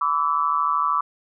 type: tone with amplitude modulation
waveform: sine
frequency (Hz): 1154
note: D6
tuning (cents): -31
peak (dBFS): -14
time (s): 0.01-1.01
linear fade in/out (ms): 5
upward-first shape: sine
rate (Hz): 153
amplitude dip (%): 100
effects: none